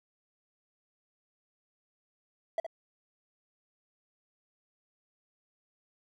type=tone with echo; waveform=triangle; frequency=659.3 Hz; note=E5; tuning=in tune; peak=-25 dBFS; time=2.58-2.6 s; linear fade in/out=2 ms; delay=65 ms; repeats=1; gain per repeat=-8 dB; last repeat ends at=2.665 s; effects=none